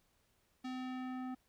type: tone with low-pass filter sweep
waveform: square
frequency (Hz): 255.9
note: C4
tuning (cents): -38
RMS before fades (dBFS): -42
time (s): 0.64-1.35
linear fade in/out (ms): 10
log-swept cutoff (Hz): 4900 to 1200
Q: 0.95
effects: pink hiss -75 dBFS RMS until 1.48 s